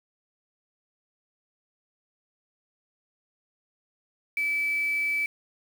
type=tone with quantisation; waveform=sine; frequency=2306 Hz; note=D7; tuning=32 cents flat; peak=-24 dBFS; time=4.37-5.26 s; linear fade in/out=2 ms; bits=7; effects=none